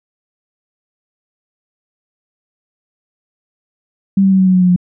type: tone with pitch steps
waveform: sine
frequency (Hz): 195.2 / 192.74 / 190.3 / 187.9 / 185.53 / 183.18 / 180.87 / 178.59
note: G3 / G3 / F#3 / F#3 / F#3 / F#3 / F#3 / F3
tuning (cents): -7 / -29 / +49 / +27 / +5 / -17 / -39 / +39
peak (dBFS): -7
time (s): 4.17-4.762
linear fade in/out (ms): 5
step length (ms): 74
effects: none